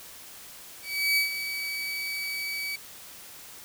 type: tone with ADSR envelope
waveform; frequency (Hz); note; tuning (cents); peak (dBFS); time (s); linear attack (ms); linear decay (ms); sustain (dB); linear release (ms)
30% pulse; 2281; C#7; +49; -18; 0.82-2.76; 350; 120; -10; 7
effects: white hiss -46 dBFS RMS until 3.64 s